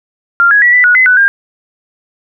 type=tone with pitch steps; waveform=sine; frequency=1391 / 1666 / 1939 / 1983 / 1460 / 2035 / 1492 / 1606 Hz; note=F6 / G#6 / B6 / B6 / F#6 / C7 / F#6 / G6; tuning=-7 / +5 / -32 / +7 / -24 / -49 / +14 / +41 cents; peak=-4 dBFS; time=0.4-1.28 s; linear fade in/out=0 ms; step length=110 ms; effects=none